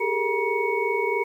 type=tone cluster; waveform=sine; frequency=391.9 / 415 / 456 / 955 / 2224 Hz; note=G4 / G#4 / A#4 / A#5 / C#7; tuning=0 / -1 / -38 / +42 / +5 cents; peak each=-28 dBFS; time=0-1.24 s; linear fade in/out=10 ms; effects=9-bit